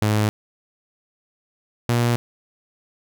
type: tone pair in turn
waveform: sawtooth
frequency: 106.3 / 119.32 Hz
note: G#2 / A#2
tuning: +41 / +41 cents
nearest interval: major second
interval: 200 cents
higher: second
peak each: -13 dBFS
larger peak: neither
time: 0.02-0.29 / 1.89-2.16 s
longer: neither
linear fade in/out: 0 ms
effects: none